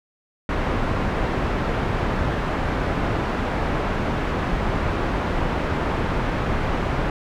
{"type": "low-pass noise", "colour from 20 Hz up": "pink", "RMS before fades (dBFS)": -23, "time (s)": [0.49, 7.1], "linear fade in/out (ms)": 2, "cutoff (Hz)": 1700, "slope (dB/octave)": 12, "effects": []}